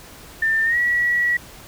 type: tone with pitch glide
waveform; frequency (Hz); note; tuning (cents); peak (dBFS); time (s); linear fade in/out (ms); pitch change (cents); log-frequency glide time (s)
sine; 1791 to 1930.7; A6 to B6; +30 to -40; -16; 0.42-1.37; 5; +130; 0.64-0.78
effects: pink hiss -42 dBFS RMS until 1.67 s